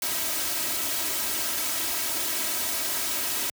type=noise with comb filter; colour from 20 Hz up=white; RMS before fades=-28 dBFS; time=0.02-3.5 s; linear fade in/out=2 ms; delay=3.1 ms; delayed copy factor=+0.7; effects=high-pass 80 Hz 12 dB/octave